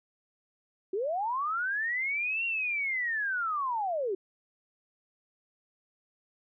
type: linear two-way sweep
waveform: sine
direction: up then down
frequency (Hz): 359.2 to 2769 to 359.2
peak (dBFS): -28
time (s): 0.93-4.15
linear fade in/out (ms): 5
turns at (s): 2.45
effects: none